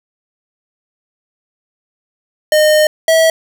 square tone pair in turn, 612 / 648.4 Hz, D#5 / E5, -29 / -29 cents, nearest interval minor second, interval 100 cents, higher second, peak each -8 dBFS, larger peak neither, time 2.52-2.87 / 3.08-3.3 s, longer first, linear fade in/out 2 ms, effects none

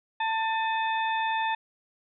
harmonic tone with a mistuned harmonic, 891 Hz, A5, 22 cents sharp, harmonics 1 / 2 / 3 / 4, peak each -26 / -32 / -36 / -38 dBFS, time 0.2-1.55 s, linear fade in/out 5 ms, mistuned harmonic 3, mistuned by -83 cents, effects none

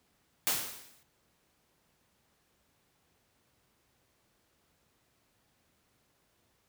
white noise with exponential decay, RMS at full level -27 dBFS, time 0.47-1.03 s, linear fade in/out 0 ms, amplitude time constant 120 ms, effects pink hiss -72 dBFS RMS until 6.68 s + high-pass 60 Hz 12 dB/octave

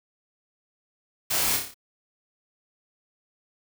white noise with echo, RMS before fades -26 dBFS, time 1.3-1.57 s, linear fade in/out 10 ms, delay 29 ms, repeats 6, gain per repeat -4 dB, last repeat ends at 1.744 s, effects none

